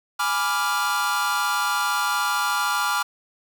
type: chord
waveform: 45% pulse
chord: G# diminished seventh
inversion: none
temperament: equal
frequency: 830.6 / 987.8 / 1174.7 / 1396.9 Hz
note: G#5 / B5 / D6 / F6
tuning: 0 / 0 / 0 / 0 cents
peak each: -29 / -28 / -26 / -25 dBFS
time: 0.19-3.03 s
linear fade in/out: 10 ms
effects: 9-bit